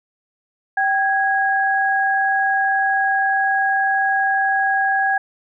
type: tone pair together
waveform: sine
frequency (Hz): 778 / 1650.3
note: G5 / G#6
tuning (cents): -13 / -11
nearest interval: octave + minor second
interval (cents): 1302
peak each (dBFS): -18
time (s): 0.77-5.18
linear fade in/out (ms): 5
effects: none